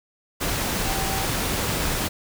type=tone in noise; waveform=sine; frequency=774 Hz; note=G5; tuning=22 cents flat; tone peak=-31 dBFS; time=0.85-1.25 s; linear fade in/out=20 ms; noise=pink; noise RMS=-25 dBFS; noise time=0.4-2.09 s; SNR=-9 dB; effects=none